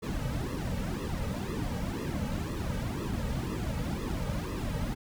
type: noise with flanger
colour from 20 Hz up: brown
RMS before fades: -33 dBFS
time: 0.02-4.95 s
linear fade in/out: 20 ms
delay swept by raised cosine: 1.3 to 2.9 ms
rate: 2 Hz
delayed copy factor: -0.95
effects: none